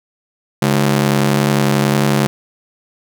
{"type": "ring-modulated tone", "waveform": "sawtooth", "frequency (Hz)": 173.4, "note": "F3", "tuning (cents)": -12, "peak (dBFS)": -5, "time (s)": [0.62, 2.27], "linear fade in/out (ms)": 0, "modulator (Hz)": 35.5, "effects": []}